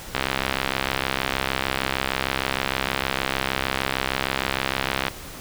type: click train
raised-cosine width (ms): 0.3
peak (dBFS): -5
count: 329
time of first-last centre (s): 0.15-5.082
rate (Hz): 66.5
effects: pink hiss -38 dBFS RMS until 5.4 s